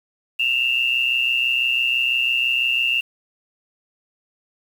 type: tone pair together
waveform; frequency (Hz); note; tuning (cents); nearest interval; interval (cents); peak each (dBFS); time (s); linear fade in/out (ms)
sine; 2678 / 2804; E7 / F7; +27 / +6; minor second; 79; -20; 0.39-3.01; 10
effects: 7-bit